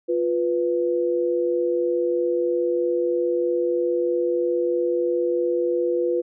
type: tone pair together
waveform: sine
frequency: 350.8 / 493.9 Hz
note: F4 / B4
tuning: +8 / 0 cents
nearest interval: tritone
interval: 592 cents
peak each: -22 dBFS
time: 0.08-6.22 s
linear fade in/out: 20 ms
effects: none